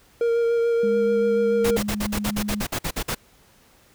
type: tone with vibrato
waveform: triangle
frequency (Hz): 466.2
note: A#4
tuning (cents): 0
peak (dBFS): -16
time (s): 0.21-1.77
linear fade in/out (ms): 2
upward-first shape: sine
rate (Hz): 6.9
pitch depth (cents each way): 14
type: tone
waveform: sine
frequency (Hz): 207.7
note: G#3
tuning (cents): 0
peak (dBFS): -25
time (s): 0.83-2.62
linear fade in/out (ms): 5
type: noise bursts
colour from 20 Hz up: pink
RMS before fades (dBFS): -26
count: 13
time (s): 1.64-3.15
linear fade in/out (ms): 10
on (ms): 70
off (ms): 50
effects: pink hiss -56 dBFS RMS until 3.94 s